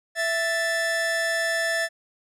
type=tone pair together; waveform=45% pulse; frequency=662.5 / 1760 Hz; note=E5 / A6; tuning=+9 / 0 cents; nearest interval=octave + perfect fourth; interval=1691 cents; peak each=-27 / -24 dBFS; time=0.15-1.89 s; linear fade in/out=50 ms; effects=low-pass 11000 Hz 12 dB/octave